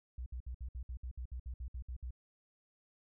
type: tone bursts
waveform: sine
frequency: 61.74 Hz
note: B1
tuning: in tune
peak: -39 dBFS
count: 14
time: 0.18-2.108 s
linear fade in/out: 5 ms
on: 82 ms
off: 60 ms
effects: none